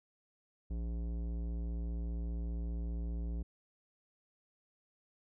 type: tone with tanh clipping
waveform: sine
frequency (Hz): 57.5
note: A#1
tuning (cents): -23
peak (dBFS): -37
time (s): 0.7-3.43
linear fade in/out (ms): 10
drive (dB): 15
effects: none